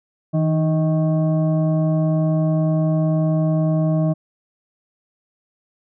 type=tone with frequency modulation; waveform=sine; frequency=160 Hz; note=D#3; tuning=49 cents sharp; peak=-15 dBFS; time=0.33-4.14 s; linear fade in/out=20 ms; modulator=469 Hz; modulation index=0.73; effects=none